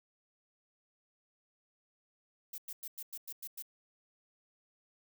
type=noise bursts; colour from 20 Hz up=violet; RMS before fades=-43 dBFS; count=8; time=2.53-3.624 s; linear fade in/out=5 ms; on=51 ms; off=98 ms; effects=none